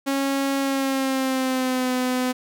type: tone with pitch glide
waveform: sawtooth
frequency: 274.4 to 253.1 Hz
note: C#4 to B3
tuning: -17 to +43 cents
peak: -17 dBFS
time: 0.06-2.33 s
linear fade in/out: 20 ms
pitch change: -140 cents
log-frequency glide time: 0.59-1.92 s
effects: none